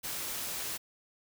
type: noise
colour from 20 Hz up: white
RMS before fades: -37 dBFS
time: 0.03-0.78 s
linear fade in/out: 20 ms
effects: none